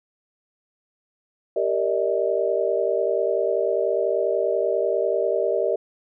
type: chord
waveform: sine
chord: Eb major seventh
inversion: first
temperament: equal with one note detuned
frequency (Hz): 392 / 466.2 / 587.3 / 637.5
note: G4 / Bb4 / D5 / Eb5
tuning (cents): 0 / 0 / 0 / +42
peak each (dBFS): -25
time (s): 1.56-5.76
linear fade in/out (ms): 5
effects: none